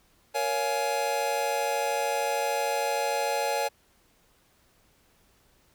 square chord, Bb minor seventh, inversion none, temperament just, 466.2 / 559.4 / 699.2 / 839.1 Hz, Bb4 / Db5 / F5 / Ab5, 0 / +16 / +2 / +18 cents, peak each -34 / -31 / -35 / -30 dBFS, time 0.34-3.69 s, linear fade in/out 20 ms, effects pink hiss -64 dBFS RMS until 5.74 s

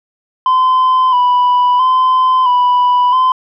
sine tone with vibrato, 1007 Hz, B5, 33 cents sharp, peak -5 dBFS, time 0.46-3.32 s, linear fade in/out 2 ms, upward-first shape square, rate 0.75 Hz, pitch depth 34 cents each way, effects tanh soft clip ceiling -7 dBFS

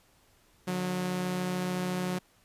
sawtooth tone pair together, 148.4 / 181.96 Hz, D3 / F#3, +18 / -29 cents, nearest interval major third, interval 353 cents, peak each -35 / -26 dBFS, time 0.67-2.19 s, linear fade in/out 10 ms, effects pink hiss -64 dBFS RMS until 2.44 s + resampled to 32000 Hz

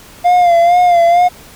triangle tone with vibrato, 698.5 Hz, F5, in tune, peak -4 dBFS, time 0.24-1.29 s, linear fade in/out 20 ms, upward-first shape sine, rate 2.2 Hz, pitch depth 52 cents each way, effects pink hiss -38 dBFS RMS until 1.55 s

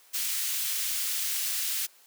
white high-pass noise, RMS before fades -30 dBFS, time 0.13-1.87 s, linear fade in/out 20 ms, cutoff 2200 Hz, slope 12 dB/octave, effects white hiss -58 dBFS RMS until 2.06 s + high-pass 400 Hz 12 dB/octave

